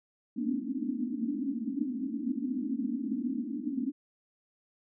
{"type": "band-pass noise", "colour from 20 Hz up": "pink", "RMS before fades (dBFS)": -33, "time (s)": [0.36, 3.92], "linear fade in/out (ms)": 20, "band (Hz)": [220, 300], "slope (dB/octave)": 96, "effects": []}